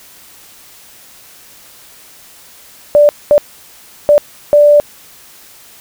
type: tone bursts at uneven times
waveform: sine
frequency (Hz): 587.3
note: D5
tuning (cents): 0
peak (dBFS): -3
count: 4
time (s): 2.95-3.09 / 3.31-3.38 / 4.09-4.18 / 4.53-4.8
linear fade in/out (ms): 0
effects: white hiss -40 dBFS RMS until 5.8 s